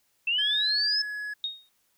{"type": "linear sweep", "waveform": "sine", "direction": "up", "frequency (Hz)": [2637, 5270], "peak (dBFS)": -23, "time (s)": [0.27, 1.02], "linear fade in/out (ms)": 5}
{"type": "tone with pitch glide", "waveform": "triangle", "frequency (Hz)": [1700, 1687.3], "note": ["G#6", "G#6"], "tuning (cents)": [40, 27], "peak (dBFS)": -30, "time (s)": [0.38, 1.34], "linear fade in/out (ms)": 10, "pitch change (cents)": -13, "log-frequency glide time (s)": [0.72, 1.11]}
{"type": "tone with exponential decay", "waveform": "sine", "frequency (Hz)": 3728, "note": "A#7", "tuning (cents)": -1, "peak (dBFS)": -25, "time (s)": [1.44, 1.69], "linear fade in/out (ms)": 1, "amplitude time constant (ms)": 54}
{"effects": ["white hiss -70 dBFS RMS until 1.97 s"]}